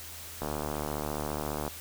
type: click train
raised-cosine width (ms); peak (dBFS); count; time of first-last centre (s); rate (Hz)
1; -19; 95; 0.42-1.678; 74.7
effects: added 82 Hz sine -50 dBFS peak until 1.8 s + white hiss -44 dBFS RMS until 1.8 s